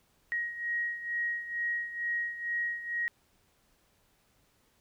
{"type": "beating tone pair", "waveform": "sine", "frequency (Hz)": [1889, 1891.2], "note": ["A#6", "A#6"], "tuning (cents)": [22, 24], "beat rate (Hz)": 2.2, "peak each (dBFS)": [-32, -37], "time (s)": [0.32, 3.08], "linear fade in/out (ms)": 0, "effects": ["pink hiss -69 dBFS RMS until 4.8 s"]}